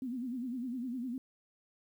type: tone with vibrato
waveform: sine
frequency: 248.1 Hz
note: B3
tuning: 8 cents sharp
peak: -35 dBFS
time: 0.02-1.18 s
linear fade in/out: 2 ms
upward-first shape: sine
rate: 9.9 Hz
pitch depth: 120 cents each way
effects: 11-bit